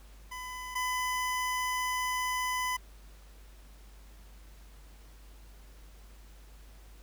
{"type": "tone pair in turn", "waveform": "25% pulse", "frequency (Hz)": [1005, 1005], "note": ["B5", "B5"], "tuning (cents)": [30, 30], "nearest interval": "unison", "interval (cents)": 0, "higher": "neither", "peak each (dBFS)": [-35, -26], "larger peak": "second", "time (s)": [[0.31, 0.75], [0.75, 2.77]], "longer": "second", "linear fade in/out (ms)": 10, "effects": ["added 50 Hz sine -50 dBFS peak until 7.02 s", "pink hiss -60 dBFS RMS until 7.02 s"]}